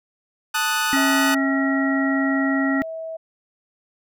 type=chord; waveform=sawtooth; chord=D# diminished; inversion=second; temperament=equal; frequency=880 / 1244.5 / 1480 Hz; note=A5 / D#6 / F#6; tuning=0 / 0 / 0 cents; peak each=-22 / -21 / -19 dBFS; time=0.54-1.35 s; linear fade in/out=10 ms
type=harmonic tone; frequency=272.5 Hz; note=C#4; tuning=29 cents flat; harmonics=1 / 3 / 5 / 7; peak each=-19 / -33 / -30 / -25 dBFS; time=0.93-2.82 s; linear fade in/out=0 ms
type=tone; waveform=sine; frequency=648 Hz; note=E5; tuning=30 cents flat; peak=-28 dBFS; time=0.96-3.17 s; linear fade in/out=10 ms
effects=none